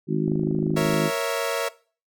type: harmonic tone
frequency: 52.6 Hz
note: G#1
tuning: 23 cents sharp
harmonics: 3 / 4 / 5 / 6 / 7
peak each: -25 / -27 / -30 / -28 / -27 dBFS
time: 0.07-1.11 s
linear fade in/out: 50 ms
type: click train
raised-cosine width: 2 ms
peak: -23 dBFS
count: 18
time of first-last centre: 0.28-0.936 s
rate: 25.9 Hz
type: chord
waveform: sawtooth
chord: A# diminished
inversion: none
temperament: equal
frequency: 466.2 / 554.4 / 659.3 Hz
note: A#4 / C#5 / E5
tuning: 0 / 0 / 0 cents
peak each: -24 dBFS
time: 0.76-1.69 s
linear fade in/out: 10 ms
effects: noise-tail reverb RT60 0.4 s tail -20 dB re dry